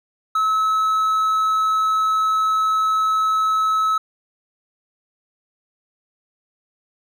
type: tone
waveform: triangle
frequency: 1294 Hz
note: E6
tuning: 32 cents flat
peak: -14 dBFS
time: 0.35-3.98 s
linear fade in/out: 5 ms
effects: none